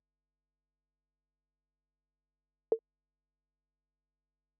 sine tone with exponential decay, 450.9 Hz, A4, 42 cents sharp, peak -17 dBFS, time 2.72-2.79 s, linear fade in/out 1 ms, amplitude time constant 15 ms, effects added 50 Hz sine -62 dBFS peak until 4.59 s + high-pass 300 Hz 12 dB/octave

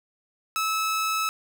sawtooth tone, 1300 Hz, E6, 24 cents flat, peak -20 dBFS, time 0.56-1.29 s, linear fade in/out 0 ms, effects none

